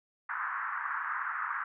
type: band-pass noise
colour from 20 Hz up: white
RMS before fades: -35 dBFS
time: 0.29-1.64 s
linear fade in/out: 5 ms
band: 1000 to 1700 Hz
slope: 48 dB/octave
effects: none